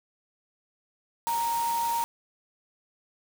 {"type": "tone in noise", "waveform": "sine", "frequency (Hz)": 932.3, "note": "A#5", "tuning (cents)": 0, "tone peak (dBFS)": -25, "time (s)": [1.27, 2.04], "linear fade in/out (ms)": 0, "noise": "white", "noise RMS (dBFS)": -37, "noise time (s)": [1.27, 2.04], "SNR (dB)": 9, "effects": []}